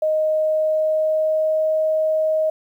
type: tone with pitch glide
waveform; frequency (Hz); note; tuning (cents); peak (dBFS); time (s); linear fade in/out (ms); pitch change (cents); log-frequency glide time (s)
sine; 622.3 to 627.7; D#5 to D#5; 0 to +15; -16; 0.02-2.5; 5; +15; 0.29-1.75
effects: 9-bit